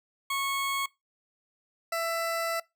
20% pulse tone pair in turn, 1100 / 665.5 Hz, C#6 / E5, -14 / +16 cents, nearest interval major sixth, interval 870 cents, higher first, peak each -23 dBFS, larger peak neither, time 0.3-0.86 / 1.92-2.6 s, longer second, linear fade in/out 5 ms, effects noise-tail reverb RT60 0.2 s tail -22 dB re dry

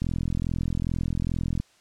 click train, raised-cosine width 5 ms, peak -15 dBFS, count 68, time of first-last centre 0.02-1.6 s, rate 42.4 Hz, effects white hiss -60 dBFS RMS until 1.8 s + low-pass 7000 Hz 12 dB/octave

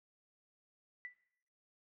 sine tone with exponential decay, 1975.5 Hz, B6, in tune, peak -39 dBFS, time 1.05-1.15 s, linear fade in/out 0 ms, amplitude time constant 20 ms, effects noise-tail reverb RT60 0.7 s tail -17 dB re dry

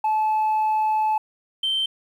sine tone pair in turn, 865 / 3116 Hz, A5 / G7, -30 / -11 cents, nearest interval octave + minor seventh, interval 2219 cents, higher second, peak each -16 / -19 dBFS, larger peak first, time 0.04-1.18 / 1.63-1.86 s, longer first, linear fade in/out 5 ms, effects tanh soft clip ceiling -17 dBFS + 9-bit

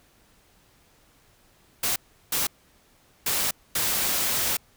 white noise bursts at uneven times, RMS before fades -25 dBFS, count 4, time 1.83-1.96 / 2.32-2.47 / 3.26-3.51 / 3.75-4.57 s, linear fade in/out 5 ms, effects pink hiss -60 dBFS RMS until 4.76 s

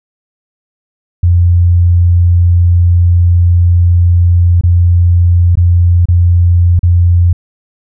sine tone with dropouts, 87.31 Hz, F2, in tune, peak -4 dBFS, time 1.23-7.33 s, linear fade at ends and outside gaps 5 ms, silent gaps 4.611-4.635 / 5.555-5.572 / 6.056-6.085 / 6.793-6.831 s, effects none

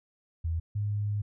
sine tone pair in turn, 82.2 / 103.57 Hz, E2 / G#2, -4 / -4 cents, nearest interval major third, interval 400 cents, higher second, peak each -27 dBFS, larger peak neither, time 0.44-0.6 / 0.75-1.22 s, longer second, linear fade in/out 10 ms, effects none

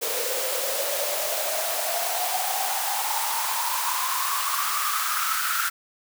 white noise with high-pass filter sweep, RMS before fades -26 dBFS, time 0.01-5.7 s, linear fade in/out 20 ms, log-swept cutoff 470 to 1400 Hz, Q 9.6, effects none

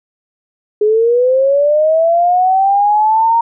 sine linear sweep, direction up, 415.3 to 932.3 Hz, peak -8 dBFS, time 0.81-3.41 s, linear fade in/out 5 ms, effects none

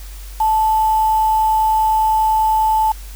sine tone with quantisation, 875 Hz, A5, 10 cents flat, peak -12 dBFS, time 0.4-2.92 s, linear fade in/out 5 ms, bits 5, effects added 48 Hz sine -30 dBFS peak until 3.15 s + white hiss -41 dBFS RMS until 3.15 s

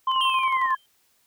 sine tone with tremolo, 1050 Hz, C6, 6 cents sharp, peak -19 dBFS, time 0.07-0.75 s, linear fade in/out 5 ms, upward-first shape square, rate 11 Hz, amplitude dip 40%
sine linear sweep, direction down, 3136 to 1638 Hz, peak -27 dBFS, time 0.07-0.77 s, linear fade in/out 50 ms
triangle tone with exponential decay, 3136 Hz, G7, in tune, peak -20 dBFS, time 0.21-0.86 s, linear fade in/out 2 ms, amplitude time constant 140 ms
effects white hiss -65 dBFS RMS until 1.26 s

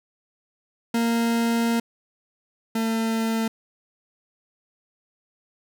40% pulse tone pair in turn, 231.8 / 224.8 Hz, A#3 / A3, -10 / +37 cents, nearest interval minor second, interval 53 cents, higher first, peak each -19 / -21 dBFS, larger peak first, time 0.94-1.8 / 2.75-3.48 s, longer first, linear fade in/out 5 ms, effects none

